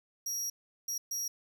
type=tone bursts at uneven times; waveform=40% pulse; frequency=5680 Hz; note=F8; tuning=28 cents sharp; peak=-32 dBFS; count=3; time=0.26-0.5 / 0.88-0.98 / 1.11-1.28 s; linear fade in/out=5 ms; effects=none